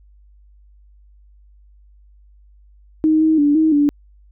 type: tone with pitch steps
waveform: sine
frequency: 312.7 / 316.1 / 290.7 / 316.1 / 290.2 Hz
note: D#4 / D#4 / D4 / D#4 / D4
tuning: +9 / +27 / -18 / +27 / -21 cents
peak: -11 dBFS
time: 3.04-3.89 s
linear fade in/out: 0 ms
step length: 170 ms
effects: added 50 Hz sine -46 dBFS peak until 4.31 s